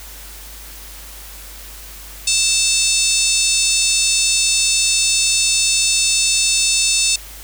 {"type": "harmonic tone with a mistuned harmonic", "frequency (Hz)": 882, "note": "A5", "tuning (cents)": 4, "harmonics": [3, 4, 5, 6, 7, 8, 9, 10], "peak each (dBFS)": [-22, -22, -22, -22, -22, -22, -22, -22], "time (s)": [2.27, 7.16], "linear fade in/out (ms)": 5, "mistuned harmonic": 4, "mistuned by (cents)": 59, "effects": ["added 50 Hz sine -37 dBFS peak until 7.43 s", "white hiss -37 dBFS RMS until 7.43 s"]}